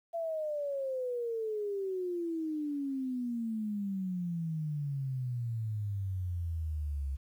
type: exponential sweep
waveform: sine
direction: down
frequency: 680 to 66.9 Hz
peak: -32 dBFS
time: 0.13-7.17 s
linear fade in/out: 20 ms
effects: 11-bit